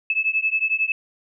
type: beating tone pair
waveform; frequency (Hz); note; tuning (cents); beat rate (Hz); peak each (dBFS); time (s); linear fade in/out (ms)
sine; 2602 / 2613; E7 / E7; -23 / -16; 11; -22; 0.1-0.92; 2
effects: none

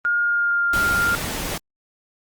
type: tone with pitch glide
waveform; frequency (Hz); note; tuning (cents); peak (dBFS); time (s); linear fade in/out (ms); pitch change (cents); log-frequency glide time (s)
sine; 1421 to 1399.8; F6 to F6; +30 to +4; -17; 0.05-1.15; 0; -26; 0.2-0.66
type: noise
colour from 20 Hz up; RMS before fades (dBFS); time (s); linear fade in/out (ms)
pink; -27; 0.73-1.58; 5
effects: Opus 24 kbps

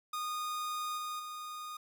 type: tone with level steps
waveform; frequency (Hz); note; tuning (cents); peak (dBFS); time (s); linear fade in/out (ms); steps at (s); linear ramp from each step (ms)
45% pulse; 1230; D#6; -20; -35 / -37 / -41; 0.13-1.77; 5; 0.97 / 1.19; 10
effects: none

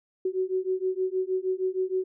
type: beating tone pair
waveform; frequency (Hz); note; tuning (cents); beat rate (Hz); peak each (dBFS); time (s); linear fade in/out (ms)
sine; 370.7 / 377.1; F#4 / F#4; +3 / +33; 6.4; -28; 0.25-2.04; 5
effects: none

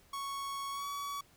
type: tone with pitch glide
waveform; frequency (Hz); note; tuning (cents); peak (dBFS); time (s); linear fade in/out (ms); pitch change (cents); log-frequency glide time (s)
45% pulse; 1108.7 to 1132.7; C#6 to C#6; 0 to +37; -37; 0.13-1.21; 5; +37; 0.71-0.87
effects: pink hiss -64 dBFS RMS until 1.36 s

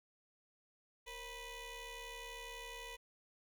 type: ring-modulated tone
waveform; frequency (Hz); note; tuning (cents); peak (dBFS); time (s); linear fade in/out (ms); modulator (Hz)
15% pulse; 502; B4; +28; -37; 1.06-2.97; 20; 1470
effects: none

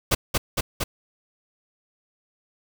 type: noise with echo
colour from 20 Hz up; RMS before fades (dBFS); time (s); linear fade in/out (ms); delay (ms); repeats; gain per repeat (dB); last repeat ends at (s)
pink; -19; 0.11-0.15; 10; 230; 3; -2; 0.84
effects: none

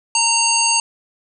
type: harmonic tone with a mistuned harmonic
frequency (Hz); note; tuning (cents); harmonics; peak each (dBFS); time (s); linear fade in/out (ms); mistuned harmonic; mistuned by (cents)
920; A#5; -23; 1 / 3 / 5 / 7 / 9; -20 / -20 / -20 / -20 / -20; 0.15-0.8; 2; 9; -36
effects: none

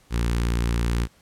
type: tone with notch filter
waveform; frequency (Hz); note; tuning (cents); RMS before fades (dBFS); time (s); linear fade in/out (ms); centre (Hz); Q
sawtooth; 58.27; A#1; 0; -23; 0.1-1.08; 50; 650; 1.2
effects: pink hiss -58 dBFS RMS until 1.21 s + low-pass 12000 Hz 12 dB/octave

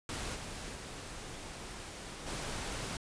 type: noise with level steps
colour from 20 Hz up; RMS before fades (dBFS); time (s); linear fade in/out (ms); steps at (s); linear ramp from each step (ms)
pink; -39 / -43 / -45 / -39; 0.09-2.97; 2; 0.34 / 0.74 / 2.26; 20
effects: resampled to 22050 Hz

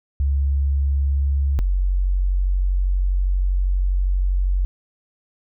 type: tone pair in turn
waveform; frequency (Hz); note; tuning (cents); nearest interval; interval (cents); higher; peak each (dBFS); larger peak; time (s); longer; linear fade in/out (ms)
sine; 69.3 / 46.25; C#2 / F#1; 0 / 0; perfect fifth; 700; first; -16; neither; 0.2-1.59 / 1.59-4.65; second; 0
effects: none

